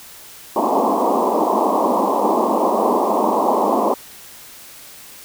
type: band-pass noise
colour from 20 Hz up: white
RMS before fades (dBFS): -17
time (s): 0.56-3.94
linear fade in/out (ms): 2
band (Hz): 200 to 1100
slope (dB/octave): 96
effects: white hiss -40 dBFS RMS until 5.24 s